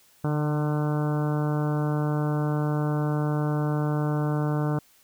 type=harmonic tone with a mistuned harmonic; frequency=150 Hz; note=D3; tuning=37 cents sharp; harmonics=1 / 2 / 3 / 4 / 5 / 6 / 7 / 8 / 9 / 10; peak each=-24 / -30 / -34 / -36 / -38 / -40 / -41 / -42 / -43 / -44 dBFS; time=0.24-4.79 s; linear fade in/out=5 ms; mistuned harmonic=1; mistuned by=-19 cents; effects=white hiss -59 dBFS RMS until 5.03 s